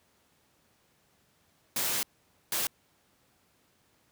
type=noise bursts at uneven times; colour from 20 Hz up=white; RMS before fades=-30 dBFS; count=2; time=1.76-2.03 / 2.52-2.67 s; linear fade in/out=2 ms; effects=pink hiss -68 dBFS RMS until 4.11 s + high-pass 80 Hz 12 dB/octave